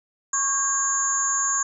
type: tone cluster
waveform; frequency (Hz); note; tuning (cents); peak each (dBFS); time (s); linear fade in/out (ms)
sine; 1101 / 1610 / 6640 / 7120; C#6 / G6 / G#8 / A8; -12 / +46 / -1 / +20; -27 / -32 / -24 / -25; 0.33-1.63; 5
effects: none